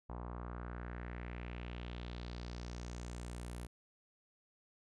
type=tone with low-pass filter sweep; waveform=sawtooth; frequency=60 Hz; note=B1; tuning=49 cents flat; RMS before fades=-45 dBFS; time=0.09-3.67 s; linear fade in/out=10 ms; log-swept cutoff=960 to 11000 Hz; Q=2.7; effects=none

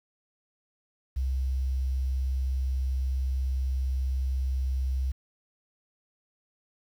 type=tone; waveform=sine; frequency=65.41 Hz; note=C2; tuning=in tune; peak=-25 dBFS; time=1.16-5.12 s; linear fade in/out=10 ms; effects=9-bit

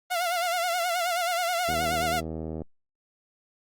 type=tone with vibrato; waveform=sawtooth; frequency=700 Hz; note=F5; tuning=4 cents sharp; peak=-21 dBFS; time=0.1-2.21 s; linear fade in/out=20 ms; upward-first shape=sine; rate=9.4 Hz; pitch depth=79 cents each way
type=click train; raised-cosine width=2 ms; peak=-21 dBFS; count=75; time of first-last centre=1.69-2.618 s; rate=79.7 Hz
effects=Opus 32 kbps

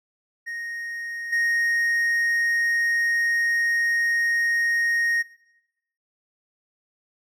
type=tone with level steps; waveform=triangle; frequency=1864.7 Hz; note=A#6; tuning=in tune; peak=-28 / -18 dBFS; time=0.46-5.23 s; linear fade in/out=20 ms; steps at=1.32 s; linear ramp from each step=10 ms; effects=noise-tail reverb RT60 0.9 s tail -18 dB re dry

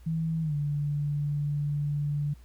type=tone with pitch glide; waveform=sine; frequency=161.9 to 145.91 Hz; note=E3 to D3; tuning=-31 to -11 cents; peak=-26 dBFS; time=0.06-2.34 s; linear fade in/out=10 ms; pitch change=-180 cents; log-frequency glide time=0.42-0.54 s; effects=added 60 Hz sine -48 dBFS peak until 2.44 s + pink hiss -63 dBFS RMS until 2.44 s

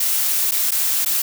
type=noise with dropouts; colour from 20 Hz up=blue; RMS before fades=-19 dBFS; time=0-1.22 s; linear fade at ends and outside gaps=5 ms; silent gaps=0.511-0.518 / 0.709-0.717 / 1.049-1.059 s; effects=none

